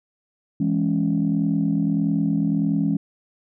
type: chord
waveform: sine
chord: C# minor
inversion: first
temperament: just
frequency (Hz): 166.31 / 207.9 / 277.2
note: E3 / G#3 / C#4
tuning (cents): +16 / +2 / 0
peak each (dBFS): -22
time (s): 0.6-2.97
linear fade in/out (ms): 5
effects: tanh soft clip ceiling -11 dBFS